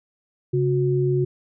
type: tone pair together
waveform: sine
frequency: 136.31 / 363.9 Hz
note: C#3 / F#4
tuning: -29 / -29 cents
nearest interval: octave + perfect fourth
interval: 1700 cents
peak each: -20 / -21 dBFS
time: 0.53-1.25 s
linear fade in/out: 10 ms
effects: none